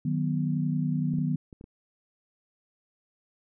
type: chord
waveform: sine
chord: B major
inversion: first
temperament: just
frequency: 154.34 / 185.21 / 246.9 Hz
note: D#3 / F#3 / B3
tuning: -14 / +2 / 0 cents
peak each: -27 / -31 / -30 dBFS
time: 0.05-1.36 s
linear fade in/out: 5 ms
type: clicks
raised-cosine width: 3 ms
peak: -32 dBFS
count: 5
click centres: 1.137 / 1.186 / 1.528 / 1.611 / 1.641 s
effects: none